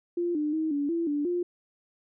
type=tone with pitch steps; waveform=sine; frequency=347.2 / 300 / 316.3 / 286.5 / 336 / 291.5 / 352.2 Hz; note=F4 / D4 / D#4 / D4 / E4 / D4 / F4; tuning=-10 / +37 / +29 / -43 / +33 / -13 / +15 cents; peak=-25 dBFS; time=0.17-1.43 s; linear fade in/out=5 ms; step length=180 ms; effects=none